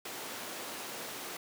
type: high-pass noise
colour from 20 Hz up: pink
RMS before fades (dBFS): -42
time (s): 0.05-1.37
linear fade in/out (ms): 5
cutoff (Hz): 310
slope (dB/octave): 12
effects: none